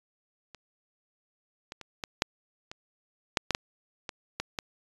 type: clicks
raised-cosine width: 0.2 ms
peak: -28 / -22 / -25 / -16 / -6 / -23 / -6 / -8 / -8 / -18 / -13 / -14 dBFS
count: 12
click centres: 0.547 / 1.721 / 1.813 / 2.038 / 2.221 / 2.715 / 3.372 / 3.507 / 3.549 / 4.092 / 4.4 / 4.588 s
effects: resampled to 24000 Hz